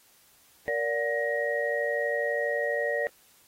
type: tone cluster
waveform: sine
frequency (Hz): 466.7 / 579 / 726 / 1886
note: A#4 / D5 / F#5 / A#6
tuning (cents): +2 / -25 / -33 / +20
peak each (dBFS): -31 / -29 / -38 / -30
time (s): 0.68-3.07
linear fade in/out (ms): 0
effects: white hiss -60 dBFS RMS until 3.47 s + AAC 48 kbps